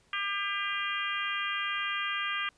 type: harmonic tone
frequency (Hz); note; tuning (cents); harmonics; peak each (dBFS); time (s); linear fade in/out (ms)
400.2; G4; +36; 3 / 4 / 5 / 6 / 7 / 8; -35 / -36 / -37 / -38 / -38 / -39; 0.13-2.49; 2
effects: pink hiss -66 dBFS RMS until 2.57 s + resampled to 22050 Hz